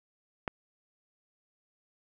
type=click; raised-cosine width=0.5 ms; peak=-16 dBFS; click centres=0.478 s; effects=none